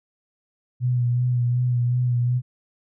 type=tone with vibrato; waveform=sine; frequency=122.9 Hz; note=B2; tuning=8 cents flat; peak=-18 dBFS; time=0.8-2.42 s; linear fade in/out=50 ms; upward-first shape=sine; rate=2.7 Hz; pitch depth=29 cents each way; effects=none